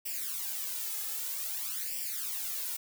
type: noise with flanger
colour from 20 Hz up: blue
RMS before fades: -36 dBFS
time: 0.05-2.77 s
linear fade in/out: 10 ms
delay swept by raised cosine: 0.38 to 2.38 ms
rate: 0.52 Hz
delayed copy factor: +0.9
effects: none